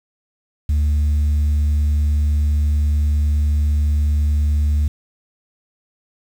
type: tone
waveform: sine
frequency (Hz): 74.2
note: D2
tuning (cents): +18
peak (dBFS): -11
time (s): 0.69-4.88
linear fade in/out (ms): 5
effects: tanh soft clip ceiling -13 dBFS + 7-bit